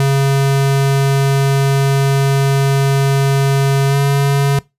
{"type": "tone with pitch glide", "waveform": "square", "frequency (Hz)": [137.5, 139.66], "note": ["C#3", "C#3"], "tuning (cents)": [-14, 13], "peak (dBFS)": -11, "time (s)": [0, 4.59], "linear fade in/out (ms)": 2, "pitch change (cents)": 27, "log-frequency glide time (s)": [3.88, 3.96], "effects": ["noise-tail reverb RT60 0.2 s tail -21 dB re dry", "resampled to 32000 Hz"]}